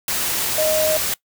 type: tone in noise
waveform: sine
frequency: 622.3 Hz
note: D#5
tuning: in tune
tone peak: -17 dBFS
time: 0.58-0.97 s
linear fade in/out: 2 ms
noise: white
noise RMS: -22 dBFS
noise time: 0.08-1.14 s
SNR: +2 dB
effects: noise-tail reverb RT60 0.1 s tail -21 dB re dry